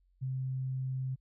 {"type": "tone", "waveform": "sine", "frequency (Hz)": 130.81, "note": "C3", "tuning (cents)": 0, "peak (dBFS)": -32, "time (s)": [0.21, 1.16], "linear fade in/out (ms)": 20, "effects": ["added 45 Hz sine -66 dBFS peak until 1.2 s"]}